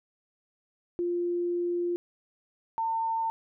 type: tone pair in turn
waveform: sine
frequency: 349.2 / 903.1 Hz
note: F4 / A5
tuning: 0 / +45 cents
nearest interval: octave + major third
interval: 1645 cents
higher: second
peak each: -26 dBFS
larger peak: neither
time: 0.99-1.96 / 2.78-3.3 s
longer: first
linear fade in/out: 0 ms
effects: none